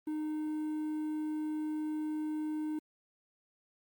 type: tone with quantisation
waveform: triangle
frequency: 307.2 Hz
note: D#4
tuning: 22 cents flat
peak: -31 dBFS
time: 0.07-2.79 s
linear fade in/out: 5 ms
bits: 10
effects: Opus 32 kbps